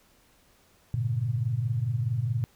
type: tone cluster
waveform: sine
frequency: 100.8 / 117.6 / 142.3 Hz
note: G2 / A#2 / C#3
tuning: +49 / +16 / +46 cents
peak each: -34 / -26 / -33 dBFS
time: 0.94-2.44 s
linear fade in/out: 0 ms
effects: pink hiss -62 dBFS RMS until 2.55 s